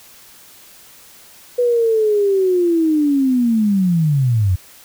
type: linear sweep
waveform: sine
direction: down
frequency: 493.9 to 86.4 Hz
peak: -12 dBFS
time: 1.58-4.56 s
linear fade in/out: 10 ms
effects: white hiss -44 dBFS RMS until 4.84 s